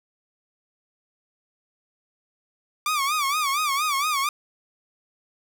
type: tone with vibrato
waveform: sawtooth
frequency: 1166 Hz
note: D6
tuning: 13 cents flat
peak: -18 dBFS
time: 2.86-4.29 s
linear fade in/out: 2 ms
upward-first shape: sine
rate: 4.3 Hz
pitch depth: 130 cents each way
effects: none